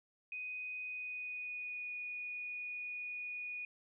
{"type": "tone with pitch glide", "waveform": "sine", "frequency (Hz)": [2496, 2463], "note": ["D#7", "D#7"], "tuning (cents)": [5, -18], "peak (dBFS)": -40, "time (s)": [0.32, 3.65], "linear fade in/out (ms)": 2, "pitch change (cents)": -23, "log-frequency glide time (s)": [0.85, 1.92], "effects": []}